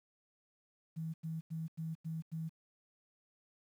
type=tone bursts; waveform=sine; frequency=161.4 Hz; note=E3; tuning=36 cents flat; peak=-37 dBFS; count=6; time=0.96-2.495 s; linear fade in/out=20 ms; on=180 ms; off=91 ms; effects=11-bit